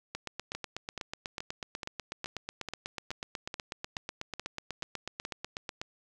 two click trains, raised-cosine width 0.2 ms, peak -19 / -20 dBFS, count 47 / 12, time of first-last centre 0.15-5.815 / 0.55-5.251 s, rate 8.12 / 2.34 Hz, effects none

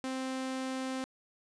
sawtooth tone, 261.6 Hz, C4, in tune, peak -30 dBFS, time 0.04-1.04 s, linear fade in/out 0 ms, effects resampled to 22050 Hz

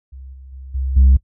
sine tone with level steps, 66 Hz, C2, 16 cents sharp, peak -33 / -36 / -32 / -18 / -5 dBFS, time 0.12-1.17 s, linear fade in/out 10 ms, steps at 0.33 / 0.52 / 0.74 / 0.96 s, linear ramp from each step 10 ms, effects noise-tail reverb RT60 0.1 s tail -21 dB re dry + tanh soft clip ceiling -5 dBFS

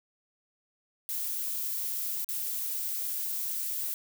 violet noise with dropouts, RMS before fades -33 dBFS, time 1.09-3.94 s, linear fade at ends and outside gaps 0 ms, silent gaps 2.245-2.289 s, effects none

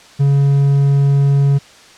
triangle tone, 140 Hz, C#3, 18 cents sharp, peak -7 dBFS, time 0.19-1.59 s, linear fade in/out 20 ms, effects white hiss -42 dBFS RMS until 1.97 s + low-pass 6000 Hz 12 dB/octave

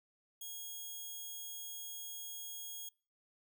5% pulse tone, 3300 Hz, G#7, 12 cents flat, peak -35 dBFS, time 0.41-2.89 s, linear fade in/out 5 ms, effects noise-tail reverb RT60 0.4 s tail -26 dB re dry

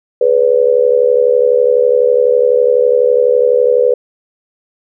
sine tone with amplitude modulation, 494.2 Hz, B4, 1 cent sharp, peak -3 dBFS, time 0.21-3.94 s, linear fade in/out 5 ms, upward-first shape sine, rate 72 Hz, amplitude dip 90%, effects none

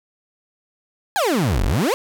30% pulse exponential two-way sweep, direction down then up, 868 to 38.89 to 577 Hz, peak -14 dBFS, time 1.16-1.94 s, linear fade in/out 0 ms, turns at 1.64 s, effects none

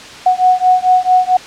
sine beating tone pair, 734 / 738.5 Hz, F#5 / F#5, -14 / -3 cents, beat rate 4.5 Hz, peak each -11 dBFS, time 0.26-1.37 s, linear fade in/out 5 ms, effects white hiss -32 dBFS RMS until 1.46 s + low-pass 5000 Hz 12 dB/octave

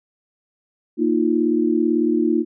sine chord, Bb suspended fourth, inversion none, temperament equal, 233.1 / 311.1 / 349.2 Hz, Bb3 / Eb4 / F4, 0 / 0 / 0 cents, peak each -21 / -19 / -20 dBFS, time 0.97-2.45 s, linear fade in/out 50 ms, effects none

